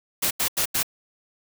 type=noise bursts; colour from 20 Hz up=white; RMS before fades=-23 dBFS; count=4; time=0.22-0.831 s; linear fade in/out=10 ms; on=89 ms; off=85 ms; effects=none